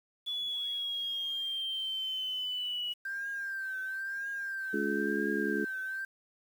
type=exponential sweep; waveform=sine; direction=down; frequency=3431 to 2918 Hz; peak=-32 dBFS; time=0.26-2.94 s; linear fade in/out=20 ms
type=tone with vibrato; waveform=sine; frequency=1577 Hz; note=G6; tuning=10 cents sharp; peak=-34 dBFS; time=3.05-6.05 s; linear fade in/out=5 ms; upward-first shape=triangle; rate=1 Hz; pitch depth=51 cents each way
type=harmonic tone; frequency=70.2 Hz; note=C#2; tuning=22 cents sharp; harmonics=3 / 4 / 5 / 6; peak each=-35 / -35 / -35 / -35 dBFS; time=4.73-5.65 s; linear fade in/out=10 ms
effects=9-bit